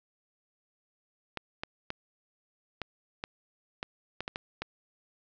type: clicks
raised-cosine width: 0.3 ms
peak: -18 dBFS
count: 10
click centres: 1.373 / 1.635 / 1.904 / 2.817 / 3.239 / 3.829 / 4.206 / 4.279 / 4.359 / 4.62 s
effects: resampled to 16000 Hz + 10-bit